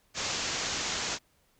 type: low-pass noise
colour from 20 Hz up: white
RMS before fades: -33 dBFS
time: 0.14-1.19 s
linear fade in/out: 50 ms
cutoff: 7300 Hz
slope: 96 dB/octave
effects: pink hiss -68 dBFS RMS until 1.59 s